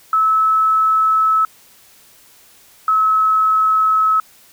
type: tone pair in turn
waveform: sine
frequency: 1300 / 1291 Hz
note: E6 / E6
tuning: -24 / -37 cents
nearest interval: unison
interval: 13 cents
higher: first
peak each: -11 dBFS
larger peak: neither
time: 0.13-1.45 / 2.88-4.2 s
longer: neither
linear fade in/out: 2 ms
effects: white hiss -48 dBFS RMS until 4.52 s